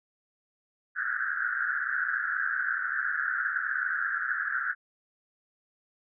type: band-pass noise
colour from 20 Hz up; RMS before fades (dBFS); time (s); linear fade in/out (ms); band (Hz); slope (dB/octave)
pink; -30; 0.95-4.75; 50; 1400 to 1700; 96
effects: none